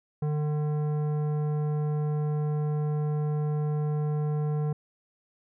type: tone with tanh clipping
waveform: sine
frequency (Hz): 150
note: D3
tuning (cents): +37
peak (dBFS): -27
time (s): 0.22-4.73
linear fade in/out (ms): 5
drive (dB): 13
effects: none